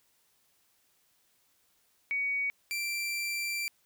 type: tone pair in turn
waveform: sine / sawtooth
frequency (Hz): 2250 / 2352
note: C#7 / D7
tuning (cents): +25 / +2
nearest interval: minor second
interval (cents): 77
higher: second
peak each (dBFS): -28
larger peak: neither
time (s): 2.11-2.5 / 2.71-3.68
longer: second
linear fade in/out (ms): 0
effects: white hiss -70 dBFS RMS until 3.85 s